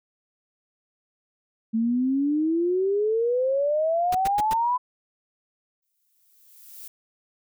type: exponential sweep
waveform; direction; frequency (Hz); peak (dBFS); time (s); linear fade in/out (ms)
sine; up; 220 to 1011; -20; 1.73-4.78; 20
type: noise bursts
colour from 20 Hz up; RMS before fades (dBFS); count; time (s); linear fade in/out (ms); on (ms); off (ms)
pink; -32; 4; 4.12-4.536; 5; 29; 100
type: noise with exponential growth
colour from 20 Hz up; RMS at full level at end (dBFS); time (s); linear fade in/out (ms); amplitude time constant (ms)
violet; -39; 5.82-6.88; 5; 230
effects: none